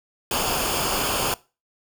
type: noise with comb filter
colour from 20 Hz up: pink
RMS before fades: -24 dBFS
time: 0.31-1.34 s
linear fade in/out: 2 ms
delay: 0.51 ms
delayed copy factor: -0.65
effects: noise-tail reverb RT60 0.3 s tail -21 dB re dry